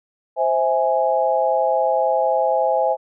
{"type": "chord", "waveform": "sine", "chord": "C augmented", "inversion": "none", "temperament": "equal with one note detuned", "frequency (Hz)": [523.3, 654.3, 830.6], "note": ["C5", "E5", "G#5"], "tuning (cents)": [0, -13, 0], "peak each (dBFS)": -20, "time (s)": [0.36, 2.97], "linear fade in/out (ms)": 50, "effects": []}